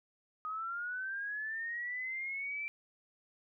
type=linear sweep; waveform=sine; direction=up; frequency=1244.5 to 2348 Hz; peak=-36 dBFS; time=0.45-2.68 s; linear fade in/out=0 ms; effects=none